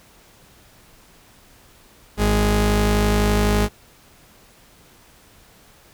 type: tone pair together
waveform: sawtooth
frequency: 51.92 / 207.7 Hz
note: G#1 / G#3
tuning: 0 / 0 cents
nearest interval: 2 octaves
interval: 2400 cents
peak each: -14 dBFS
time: 2.17-3.69 s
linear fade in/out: 50 ms
effects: pink hiss -51 dBFS RMS until 5.93 s